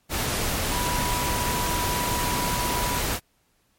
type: tone in noise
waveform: sine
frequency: 978 Hz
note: B5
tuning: 17 cents flat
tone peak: -28 dBFS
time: 0.7-3.02 s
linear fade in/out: 50 ms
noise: pink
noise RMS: -26 dBFS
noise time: 0.09-3.2 s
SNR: -5 dB
effects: pink hiss -67 dBFS RMS until 3.78 s + MP3 64 kbps